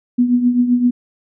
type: tone with tremolo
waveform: sine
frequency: 244.9 Hz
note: B3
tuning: 14 cents flat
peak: -8 dBFS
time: 0.18-0.91 s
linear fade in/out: 10 ms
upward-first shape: triangle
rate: 7.7 Hz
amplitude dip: 70%
effects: none